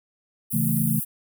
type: high-pass noise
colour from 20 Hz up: pink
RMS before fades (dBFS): -29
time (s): 0.5-1.05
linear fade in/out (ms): 20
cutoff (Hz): 9800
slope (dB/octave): 48
type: chord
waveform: sine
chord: A major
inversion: first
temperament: equal with one note detuned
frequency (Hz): 136.21 / 164.81 / 220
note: C#3 / E3 / A3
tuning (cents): -30 / 0 / 0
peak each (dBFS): -26 / -25 / -24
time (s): 0.53-1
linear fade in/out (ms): 10
effects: none